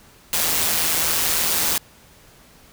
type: noise with amplitude modulation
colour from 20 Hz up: white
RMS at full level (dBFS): -18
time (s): 0.33-1.78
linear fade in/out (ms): 2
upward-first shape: sine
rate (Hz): 162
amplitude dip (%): 55
effects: pink hiss -50 dBFS RMS until 2.72 s